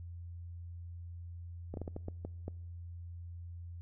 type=slowing click train; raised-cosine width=2 ms; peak=-27 dBFS; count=8; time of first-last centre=1.74-2.481 s; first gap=32 ms; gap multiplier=1.39; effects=noise-tail reverb RT60 1.0 s tail -24 dB re dry + added 86 Hz sine -43 dBFS peak until 3.81 s